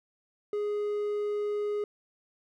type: tone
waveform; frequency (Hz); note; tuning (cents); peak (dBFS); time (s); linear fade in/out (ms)
triangle; 415.3; G#4; 0; -26; 0.53-1.84; 2
effects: none